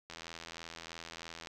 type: click train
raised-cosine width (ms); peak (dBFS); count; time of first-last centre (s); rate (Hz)
0.2; -27; 115; 0.1-1.472; 83.1
effects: none